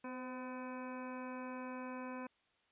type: harmonic tone with a mistuned harmonic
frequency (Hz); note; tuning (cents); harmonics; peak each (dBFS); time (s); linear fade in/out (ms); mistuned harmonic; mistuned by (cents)
253.2; B3; +43; 1 / 2 / 3 / 4 / 5 / 6 / 7 / 9 / 10; -45 / -49 / -56 / -49 / -60 / -55 / -60 / -60 / -58; 0.04-2.27; 5; 2; +33
effects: white hiss -75 dBFS RMS until 2.71 s + resampled to 8000 Hz